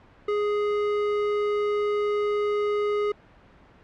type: tone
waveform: square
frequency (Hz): 415.3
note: G#4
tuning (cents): 0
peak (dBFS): -23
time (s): 0.28-3.12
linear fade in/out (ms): 5
effects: pink hiss -53 dBFS RMS until 3.83 s + low-pass 2000 Hz 12 dB/octave